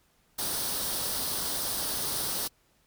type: noise with comb filter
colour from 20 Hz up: white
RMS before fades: -31 dBFS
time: 0.38-2.48 s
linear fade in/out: 10 ms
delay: 0.21 ms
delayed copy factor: +0.6
effects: pink hiss -67 dBFS RMS until 2.86 s + MP3 96 kbps